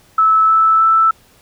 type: tone with pitch steps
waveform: sine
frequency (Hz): 1305 / 1313.3 / 1321.7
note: E6 / E6 / E6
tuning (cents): -18 / -7 / +4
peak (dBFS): -8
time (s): 0.18-1.11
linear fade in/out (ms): 5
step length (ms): 310
effects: pink hiss -50 dBFS RMS until 1.41 s